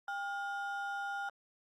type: ring-modulated tone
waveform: triangle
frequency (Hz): 1108.7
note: C#6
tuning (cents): 0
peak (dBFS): -31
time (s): 0.08-1.29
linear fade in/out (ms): 2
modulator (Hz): 309
effects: Opus 48 kbps